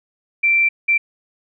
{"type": "tone bursts at uneven times", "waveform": "sine", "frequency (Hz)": 2349, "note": "D7", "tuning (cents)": 0, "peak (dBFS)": -12, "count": 2, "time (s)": [[0.43, 0.69], [0.88, 0.98]], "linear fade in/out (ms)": 10, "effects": []}